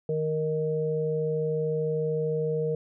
harmonic tone, 155.56 Hz, D#3, in tune, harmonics 1 / 3 / 4, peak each -30 / -26 / -39 dBFS, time 0.09-2.75 s, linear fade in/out 2 ms, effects none

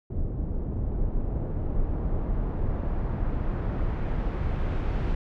brown noise with low-pass filter sweep, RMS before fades -27 dBFS, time 0.1-5.15 s, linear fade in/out 5 ms, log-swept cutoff 420 to 2800 Hz, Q 0.74, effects none

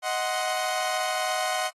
sawtooth chord, C diminished, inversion first, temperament equal with one note detuned, 626.2 / 740 / 1046.5 Hz, Eb5 / Gb5 / C6, +11 / 0 / 0 cents, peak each -27 / -24 / -29 dBFS, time 0.02-1.71 s, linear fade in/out 50 ms, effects AAC 32 kbps

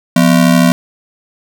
square ring-modulated tone, 211.9 Hz, G#3, 35 cents sharp, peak -4 dBFS, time 0.16-0.72 s, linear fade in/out 0 ms, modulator 36.4 Hz, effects none

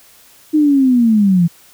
sine linear sweep, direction down, 311.9 to 164.81 Hz, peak -8 dBFS, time 0.53-1.48 s, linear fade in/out 20 ms, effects white hiss -46 dBFS RMS until 1.73 s

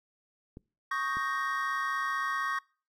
clicks, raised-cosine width 3 ms, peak -31 dBFS, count 2, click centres 0.571 / 1.17 s
triangle chord, Eb dominant seventh, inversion third, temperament equal, 1108.7 / 1244.5 / 1568 / 1864.7 Hz, Db6 / Eb6 / G6 / Bb6, 0 / 0 / 0 / 0 cents, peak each -30 / -36 / -36 / -33 dBFS, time 0.91-2.59 s, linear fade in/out 5 ms
effects noise-tail reverb RT60 0.4 s tail -25 dB re dry

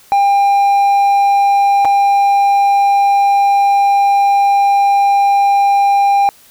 triangle tone with dropouts, 800 Hz, G5, 35 cents sharp, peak -6 dBFS, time 0.12-6.29 s, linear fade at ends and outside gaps 0 ms, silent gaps 1.848-1.853 s, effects white hiss -45 dBFS RMS until 6.5 s

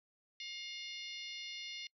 harmonic tone with a mistuned harmonic, 711 Hz, F5, 31 cents sharp, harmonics 3 / 4 / 5 / 6 / 7 / 8, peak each -48 / -49 / -49 / -51 / -53 / -57 dBFS, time 0.4-1.87 s, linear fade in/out 2 ms, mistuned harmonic 7, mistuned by +23 cents, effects noise-tail reverb RT60 0.1 s tail -26 dB re dry

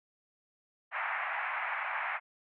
white band-pass noise, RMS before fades -35 dBFS, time 0.91-2.2 s, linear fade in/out 50 ms, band 700 to 2300 Hz, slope 48 dB/octave, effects none

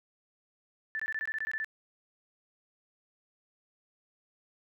sine tone bursts, 1760 Hz, A6, in tune, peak -31 dBFS, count 11, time 0.95-1.645 s, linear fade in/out 0 ms, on 45 ms, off 20 ms, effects none

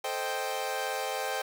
sawtooth chord, A half-diminished seventh, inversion none, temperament equal, 440 / 523.3 / 622.3 / 784 Hz, A4 / C5 / Eb5 / G5, 0 / 0 / 0 / 0 cents, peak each -35 / -32 / -35 / -30 dBFS, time 0.04-1.42 s, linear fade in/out 5 ms, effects 9-bit

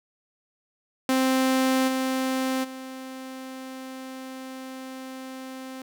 sawtooth tone with level steps, 261.6 Hz, C4, in tune, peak -16 / -20 / -32 dBFS, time 1.09-5.82 s, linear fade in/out 2 ms, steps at 1.87 / 2.63 s, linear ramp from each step 20 ms, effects none

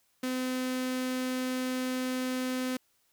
sawtooth tone with notch filter, 255.6 Hz, C4, 40 cents flat, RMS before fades -32 dBFS, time 0.23-2.77 s, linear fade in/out 5 ms, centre 850 Hz, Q 1.8, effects white hiss -71 dBFS RMS until 3.12 s

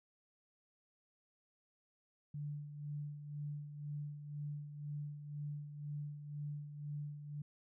sine tone with tremolo, 146.83 Hz, D3, in tune, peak -39 dBFS, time 2.34-7.42 s, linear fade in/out 5 ms, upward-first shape sine, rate 2 Hz, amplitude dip 60%, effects none

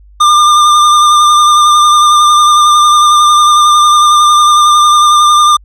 square tone with vibrato, 1200 Hz, D6, 37 cents sharp, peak -4 dBFS, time 0.2-5.57 s, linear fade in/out 10 ms, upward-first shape sine, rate 11 Hz, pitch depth 23 cents each way, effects added 50 Hz sine -36 dBFS peak until 5.64 s + low-pass 8000 Hz 12 dB/octave

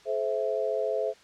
sine chord, A minor, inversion none, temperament equal with one note detuned, 429.2 / 523.3 / 659.3 Hz, A4 / C5 / E5, -43 / 0 / 0 cents, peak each -30 dBFS, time 0.05-1.14 s, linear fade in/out 50 ms, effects white hiss -55 dBFS RMS until 1.23 s + low-pass 5000 Hz 12 dB/octave

